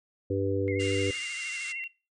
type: harmonic tone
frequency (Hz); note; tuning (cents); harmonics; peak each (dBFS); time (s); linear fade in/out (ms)
97.8; G2; -4; 1 / 3 / 4 / 5; -31 / -31 / -31 / -31; 0.3-1.11; 5
type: tone with vibrato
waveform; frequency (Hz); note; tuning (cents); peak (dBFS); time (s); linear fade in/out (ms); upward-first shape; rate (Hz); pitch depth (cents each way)
sine; 2100; C7; +6; -36; 0.68-1.84; 0; sine; 13; 56
type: tone with pitch glide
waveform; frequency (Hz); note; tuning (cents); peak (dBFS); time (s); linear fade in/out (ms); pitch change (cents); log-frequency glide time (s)
sine; 2794 to 2741; F7 to F7; 0 to -33; -35; 0.79-1.88; 10; -33; 1.19-1.68
type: band-pass noise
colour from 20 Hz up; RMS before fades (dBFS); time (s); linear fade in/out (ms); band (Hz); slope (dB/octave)
white; -42; 0.79-1.73; 20; 1200 to 9000; 96
effects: noise-tail reverb RT60 0.3 s tail -19 dB re dry